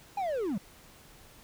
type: linear sweep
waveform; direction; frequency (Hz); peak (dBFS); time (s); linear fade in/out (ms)
triangle; down; 830.6 to 169.8; -27; 0.17-0.58; 5
effects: pink hiss -55 dBFS RMS until 1.43 s